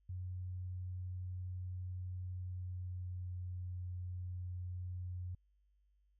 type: tone with pitch glide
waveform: sine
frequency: 91.2 to 90.15 Hz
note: F#2 to F#2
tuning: -24 to -45 cents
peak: -40 dBFS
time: 0.09-5.35 s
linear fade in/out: 5 ms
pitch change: -21 cents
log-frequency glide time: 2.31-3.49 s
effects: added 50 Hz sine -70 dBFS peak until 6.19 s